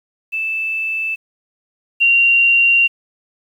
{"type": "tone pair in turn", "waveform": "sine", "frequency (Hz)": [2637, 2762], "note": ["E7", "F7"], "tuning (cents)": [0, -20], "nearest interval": "minor second", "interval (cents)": 80, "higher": "second", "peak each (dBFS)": [-18, -9], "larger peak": "second", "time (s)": [[0.32, 1.16], [2, 2.88]], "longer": "second", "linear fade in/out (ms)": 20, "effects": ["8-bit"]}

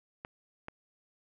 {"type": "clicks", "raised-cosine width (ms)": 0.5, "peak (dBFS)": -25, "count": 2, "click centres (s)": [0.249, 0.684], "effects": []}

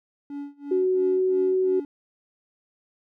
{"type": "tone with tremolo", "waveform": "triangle", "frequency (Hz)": 285, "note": "C#4", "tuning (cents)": 48, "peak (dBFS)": -28, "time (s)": [0.3, 1.85], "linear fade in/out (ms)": 2, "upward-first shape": "sine", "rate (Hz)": 2.9, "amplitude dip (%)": 95}
{"type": "tone with pitch glide", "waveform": "sine", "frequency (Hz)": [371.5, 374.1], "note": ["F#4", "F#4"], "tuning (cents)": [7, 19], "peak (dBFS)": -19, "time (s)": [0.71, 1.8], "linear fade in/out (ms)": 5, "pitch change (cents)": 12, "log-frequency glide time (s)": [0.91, 1.42]}
{"effects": []}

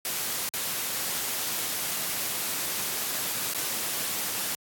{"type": "noise with dropouts", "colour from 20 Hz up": "white", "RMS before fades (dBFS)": -30, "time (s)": [0.05, 4.55], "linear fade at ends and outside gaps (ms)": 1, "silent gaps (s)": [[0.49, 0.537], [3.536, 3.546]], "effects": ["high-pass 100 Hz 12 dB/octave", "AAC 64 kbps"]}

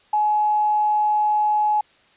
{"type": "tone with quantisation", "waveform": "sine", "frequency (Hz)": 845, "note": "G#5", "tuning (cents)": 30, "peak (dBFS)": -16, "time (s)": [0.13, 1.81], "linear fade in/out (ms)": 5, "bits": 7, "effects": ["white hiss -56 dBFS RMS until 2.16 s", "resampled to 8000 Hz"]}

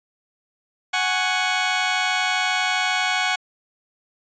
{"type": "chord", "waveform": "15% pulse", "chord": "F# suspended second", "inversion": "none", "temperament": "just", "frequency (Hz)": [740, 832.5, 1110], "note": ["F#5", "G#5", "C#6"], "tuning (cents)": [0, 4, 2], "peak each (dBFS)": [-16, -20, -21], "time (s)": [0.93, 3.36], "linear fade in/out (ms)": 10, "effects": ["resampled to 16000 Hz"]}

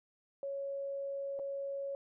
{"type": "tone with dropouts", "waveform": "sine", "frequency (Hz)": 554.4, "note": "C#5", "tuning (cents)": 0, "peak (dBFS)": -36, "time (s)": [0.43, 1.95], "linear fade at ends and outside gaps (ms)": 1, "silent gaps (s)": [1.391, 1.396], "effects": []}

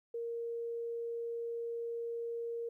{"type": "tone", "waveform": "sine", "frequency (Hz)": 466.2, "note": "A#4", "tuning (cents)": 0, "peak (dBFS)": -36, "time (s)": [0.14, 2.69], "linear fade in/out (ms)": 5, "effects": ["13-bit"]}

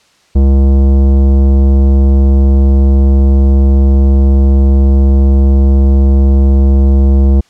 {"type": "tone with tanh clipping", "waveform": "sine", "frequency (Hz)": 67.9, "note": "C#2", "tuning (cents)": -35, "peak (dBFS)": -6, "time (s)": [0.35, 7.41], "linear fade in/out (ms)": 10, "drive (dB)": 15, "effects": ["white hiss -50 dBFS RMS until 7.49 s", "low-pass 6000 Hz 12 dB/octave"]}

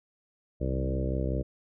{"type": "harmonic tone with a mistuned harmonic", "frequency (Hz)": 65.3, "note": "C2", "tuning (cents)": -3, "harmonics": [1, 2, 3, 4, 5, 6, 7, 8, 9], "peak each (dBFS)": [-30, -33, -37, -39, -37, -41, -39, -40, -39], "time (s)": [0.6, 1.43], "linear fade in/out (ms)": 20, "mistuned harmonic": 2, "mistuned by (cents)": 21, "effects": []}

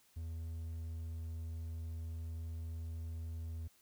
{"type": "tone", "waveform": "triangle", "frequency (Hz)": 81.8, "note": "E2", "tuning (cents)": -13, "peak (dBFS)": -38, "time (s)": [0.16, 3.68], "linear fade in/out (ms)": 10, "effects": ["white hiss -69 dBFS RMS until 3.81 s"]}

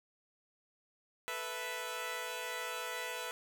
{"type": "chord", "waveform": "10% pulse", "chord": "A suspended second", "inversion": "none", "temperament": "equal", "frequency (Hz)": [440, 493.9, 659.3], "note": ["A4", "B4", "E5"], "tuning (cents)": [0, 0, 0], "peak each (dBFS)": [-38, -32, -35], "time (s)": [1.28, 3.31], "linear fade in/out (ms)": 0, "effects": []}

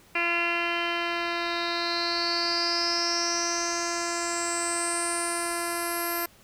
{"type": "tone with low-pass filter sweep", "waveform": "10% pulse", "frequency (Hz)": 342.5, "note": "F4", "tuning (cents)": -34, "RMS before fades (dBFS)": -28, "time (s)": [0.15, 6.26], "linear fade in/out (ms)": 5, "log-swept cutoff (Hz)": [2600, 12000], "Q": 9.9, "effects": ["pink hiss -56 dBFS RMS until 6.43 s"]}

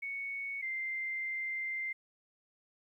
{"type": "tone pair in turn", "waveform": "sine", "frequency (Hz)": [2220, 2089], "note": ["C#7", "C7"], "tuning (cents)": [2, -3], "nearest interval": "minor second", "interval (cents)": 105, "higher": "first", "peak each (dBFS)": [-36, -34], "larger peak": "second", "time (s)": [[0.02, 0.62], [0.62, 1.93]], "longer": "second", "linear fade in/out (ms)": 10, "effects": ["12-bit"]}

